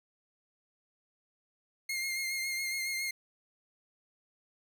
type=tone with vibrato; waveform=sawtooth; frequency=2128 Hz; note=C7; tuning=29 cents sharp; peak=-29 dBFS; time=1.89-3.11 s; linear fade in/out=5 ms; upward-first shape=sine; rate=7.2 Hz; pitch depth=29 cents each way; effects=none